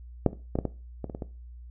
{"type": "clicks", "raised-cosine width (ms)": 2, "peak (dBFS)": [-6, -27, -14, -12, -14, -19, -23, -21, -20], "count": 9, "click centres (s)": [0.263, 0.331, 0.555, 0.588, 0.653, 1.043, 1.098, 1.149, 1.222], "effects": ["noise-tail reverb RT60 0.3 s tail -17 dB re dry", "added 60 Hz sine -42 dBFS peak until 1.7 s"]}